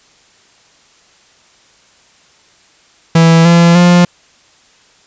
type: tone with pitch steps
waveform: 45% pulse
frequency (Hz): 164.81 / 170.23 / 175.82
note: E3 / F3 / F3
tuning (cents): 0 / -44 / +12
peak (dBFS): -4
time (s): 3.15-4.05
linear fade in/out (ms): 5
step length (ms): 300
effects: white hiss -48 dBFS RMS until 5.06 s + resampled to 16000 Hz